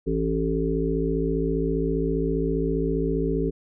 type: harmonic tone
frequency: 55 Hz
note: A1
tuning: in tune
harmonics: 1 / 3 / 5 / 7 / 8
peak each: -28 / -28 / -28 / -28 / -28 dBFS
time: 0.06-3.51 s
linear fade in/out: 20 ms
effects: none